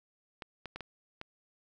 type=clicks; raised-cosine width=0.3 ms; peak=-25 dBFS; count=5; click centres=0.422 / 0.657 / 0.76 / 0.807 / 1.214 s; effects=none